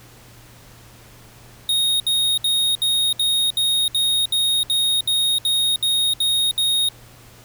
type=tone bursts; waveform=square; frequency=3729 Hz; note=A#7; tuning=in tune; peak=-17 dBFS; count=14; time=1.69-6.888 s; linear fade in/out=2 ms; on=310 ms; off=66 ms; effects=added 118 Hz sine -48 dBFS peak until 7.44 s + pink hiss -47 dBFS RMS until 7.44 s